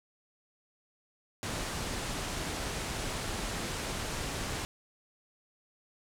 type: low-pass noise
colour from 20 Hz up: pink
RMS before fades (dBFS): -36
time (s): 1.43-4.65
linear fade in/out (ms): 0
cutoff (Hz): 10000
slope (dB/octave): 24
effects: none